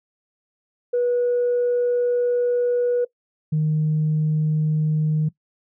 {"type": "tone pair in turn", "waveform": "sine", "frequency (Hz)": [486.8, 154.4], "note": ["B4", "D#3"], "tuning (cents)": [-25, -13], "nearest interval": "octave + minor sixth", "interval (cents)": 1988, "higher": "first", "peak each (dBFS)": -16, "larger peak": "neither", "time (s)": [[0.93, 3.05], [3.52, 5.29]], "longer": "first", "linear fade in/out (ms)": 10, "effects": ["noise-tail reverb RT60 0.1 s tail -20 dB re dry", "tanh soft clip ceiling -14 dBFS"]}